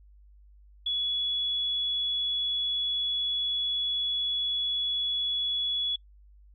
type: tone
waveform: sine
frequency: 3389 Hz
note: G#7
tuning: 34 cents sharp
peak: -26 dBFS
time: 0.86-5.96 s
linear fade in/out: 5 ms
effects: noise-tail reverb RT60 0.1 s tail -23 dB re dry + added 50 Hz sine -52 dBFS peak until 6.54 s